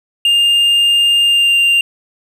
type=tone with pitch glide; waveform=triangle; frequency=2809 to 2788 Hz; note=F7 to F7; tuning=+9 to -4 cents; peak=-7 dBFS; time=0.25-1.81 s; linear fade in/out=2 ms; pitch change=-13 cents; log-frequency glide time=1.24-1.57 s; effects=none